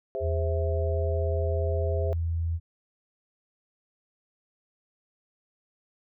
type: chord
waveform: sine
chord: Ab augmented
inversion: none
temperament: equal with one note detuned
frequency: 406.3 / 523.3 / 659.3 Hz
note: Ab4 / C5 / E5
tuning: -38 / 0 / 0 cents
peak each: -33 dBFS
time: 0.15-2.13 s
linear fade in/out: 0 ms
type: tone with pitch glide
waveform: sine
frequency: 81.7 to 83.18 Hz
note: E2 to E2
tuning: -15 to +16 cents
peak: -25 dBFS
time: 0.2-2.6 s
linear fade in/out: 50 ms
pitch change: +31 cents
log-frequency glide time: 0.79-2.15 s
effects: none